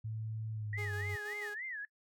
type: tone with pitch glide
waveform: sine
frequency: 110 to 96.32 Hz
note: A2 to G2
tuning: 0 to -30 cents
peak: -37 dBFS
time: 0.04-1.16 s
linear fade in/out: 10 ms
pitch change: -230 cents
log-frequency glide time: 0.52-1.04 s
type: tone with vibrato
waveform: sine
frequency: 1864.7 Hz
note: A#6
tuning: in tune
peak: -39 dBFS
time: 0.73-1.85 s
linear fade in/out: 2 ms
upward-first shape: sine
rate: 3.5 Hz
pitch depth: 210 cents each way
type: tone with tremolo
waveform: sawtooth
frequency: 415.3 Hz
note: G#4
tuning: in tune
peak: -39 dBFS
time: 0.77-1.55 s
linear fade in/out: 20 ms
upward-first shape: square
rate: 6.2 Hz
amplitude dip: 30%
effects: noise-tail reverb RT60 0.1 s tail -23 dB re dry